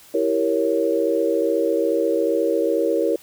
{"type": "chord", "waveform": "sine", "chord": "E diminished seventh", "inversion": "none", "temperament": "equal", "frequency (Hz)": [329.6, 392, 466.2, 554.4], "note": ["E4", "G4", "Bb4", "Db5"], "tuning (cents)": [0, 0, 0, 0], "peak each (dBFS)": [-23, -25, -21, -23], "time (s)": [0.14, 3.16], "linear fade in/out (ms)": 5, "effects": ["white hiss -48 dBFS RMS until 3.22 s"]}